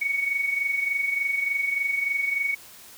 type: tone with amplitude modulation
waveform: sine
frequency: 2231 Hz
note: C#7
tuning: 11 cents sharp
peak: -20 dBFS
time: 0.01-2.55 s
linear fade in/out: 10 ms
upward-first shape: sine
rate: 23.4 Hz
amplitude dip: 60%
effects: white hiss -47 dBFS RMS until 2.97 s